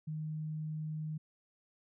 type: tone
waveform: sine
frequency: 155 Hz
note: D#3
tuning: 6 cents flat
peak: -36 dBFS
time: 0.07-1.18 s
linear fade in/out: 10 ms
effects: none